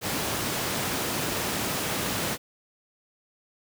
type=high-pass noise; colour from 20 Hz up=pink; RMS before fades=-29 dBFS; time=0.01-2.38 s; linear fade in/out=50 ms; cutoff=110 Hz; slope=12 dB/octave; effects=none